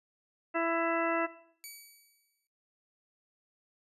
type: harmonic tone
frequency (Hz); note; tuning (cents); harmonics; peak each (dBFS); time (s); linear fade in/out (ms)
332.7; E4; +16; 1 / 2 / 3 / 4 / 5 / 6 / 8; -33 / -32 / -38 / -35 / -39 / -38 / -40; 0.54-1.27; 20
type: tone with exponential decay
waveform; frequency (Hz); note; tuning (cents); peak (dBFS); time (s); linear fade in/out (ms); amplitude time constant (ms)
5% pulse; 2278; C#7; +47; -32; 1.64-2.47; 0; 180
effects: noise-tail reverb RT60 0.7 s tail -18 dB re dry + resampled to 32000 Hz